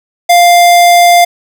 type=tone; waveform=square; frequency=698.5 Hz; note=F5; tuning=in tune; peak=-3 dBFS; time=0.29-1.25 s; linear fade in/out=10 ms; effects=none